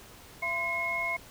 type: tone cluster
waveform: sine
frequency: 677 / 1028 / 2167 Hz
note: E5 / C6 / C#7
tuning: +46 / -31 / -40 cents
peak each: -36 / -36 / -29 dBFS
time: 0.42-1.17 s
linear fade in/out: 10 ms
effects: tanh soft clip ceiling -19 dBFS + pink hiss -51 dBFS RMS until 1.3 s